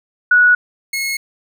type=tone pair in turn; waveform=sine / sawtooth; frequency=1466 / 2173 Hz; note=F#6 / C#7; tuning=-16 / -35 cents; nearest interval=perfect fifth; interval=681 cents; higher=second; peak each=-7 / -15 dBFS; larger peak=first; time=0.31-0.55 / 0.93-1.17 s; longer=neither; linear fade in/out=5 ms; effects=none